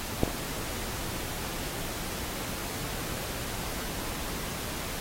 clicks, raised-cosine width 2 ms, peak -8 / -21 dBFS, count 2, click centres 0.234 / 0.278 s, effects pink hiss -36 dBFS RMS until 5 s + AAC 48 kbps

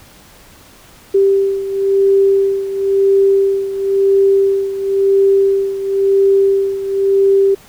sine beating tone pair, 392 / 392.97 Hz, G4 / G4, 0 / +4 cents, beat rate 0.97 Hz, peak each -11 / -16 dBFS, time 1.14-7.55 s, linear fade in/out 10 ms, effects pink hiss -43 dBFS RMS until 7.68 s

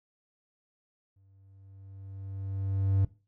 triangle tone with exponential growth, 97.2 Hz, G2, 14 cents flat, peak -19 dBFS, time 1.16-3.05 s, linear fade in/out 5 ms, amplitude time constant 410 ms, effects noise-tail reverb RT60 0.3 s tail -17 dB re dry

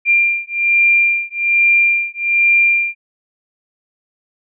sine beating tone pair, 2385 / 2386.2 Hz, D7 / D7, +26 / +27 cents, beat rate 1.2 Hz, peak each -14 dBFS, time 0.05-2.95 s, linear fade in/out 50 ms, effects none

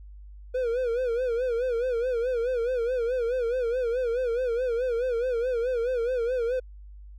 triangle tone with vibrato, 486.2 Hz, B4, 27 cents flat, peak -22 dBFS, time 0.54-6.6 s, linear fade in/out 10 ms, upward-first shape sine, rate 4.7 Hz, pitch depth 110 cents each way, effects added 50 Hz sine -42 dBFS peak until 7.18 s

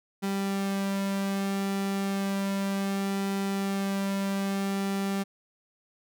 sawtooth tone with flanger, 196.5 Hz, G3, 4 cents sharp, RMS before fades -29 dBFS, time 0.22-5.24 s, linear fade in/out 20 ms, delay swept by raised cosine 1.8 to 3.2 ms, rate 0.32 Hz, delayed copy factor -0.5, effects none

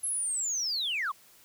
sine linear sweep, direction down, 11175 to 1000 Hz, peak -27 dBFS, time 0.03-1.12 s, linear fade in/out 10 ms, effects tanh soft clip ceiling -25 dBFS + white hiss -58 dBFS RMS until 1.44 s

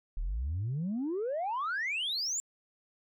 sine exponential sweep, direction up, 35.08 to 7459 Hz, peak -29 dBFS, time 0.17-2.4 s, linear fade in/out 0 ms, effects tanh soft clip ceiling -28 dBFS

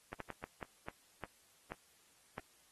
slowing click train, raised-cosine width 0.5 ms, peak -27 dBFS, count 9, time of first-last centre 0.13-2.381 s, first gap 73 ms, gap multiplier 1.37, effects white hiss -68 dBFS RMS until 2.71 s + AAC 32 kbps

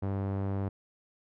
sawtooth tone with low-pass filter, 98 Hz, G2, in tune, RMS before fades -32 dBFS, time 0.02-0.69 s, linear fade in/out 10 ms, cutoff 950 Hz, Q 0.68, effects none

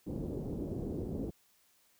white low-pass noise, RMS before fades -38 dBFS, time 0.06-1.31 s, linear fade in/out 20 ms, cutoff 400 Hz, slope 24 dB/octave, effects white hiss -69 dBFS RMS until 1.99 s

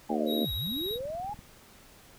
sine linear two-way sweep, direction down then up, 853 to 45.18 to 853 Hz, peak -33 dBFS, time 0.09-1.34 s, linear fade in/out 10 ms, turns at 0.53 s
harmonic tone, 76.2 Hz, D#2, 36 cents flat, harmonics 3 / 4 / 5 / 6 / 7 / 8 / 9, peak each -31 / -33 / -35 / -37 / -38 / -39 / -40 dBFS, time 0.09-0.46 s, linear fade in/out 20 ms
square tone with vibrato, 3817 Hz, A#7, 40 cents sharp, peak -33 dBFS, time 0.26-0.99 s, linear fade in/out 50 ms, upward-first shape triangle, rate 14 Hz, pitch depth 13 cents each way
click train, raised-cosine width 5 ms, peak -35 dBFS, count 16, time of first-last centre 0.67-1.391 s, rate 20.8 Hz
effects pink hiss -55 dBFS RMS until 2.18 s

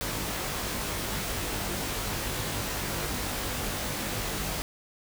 pink noise with comb filter, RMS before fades -32 dBFS, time 0.01-4.62 s, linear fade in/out 0 ms, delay 20 ms, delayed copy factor +0.75, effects none

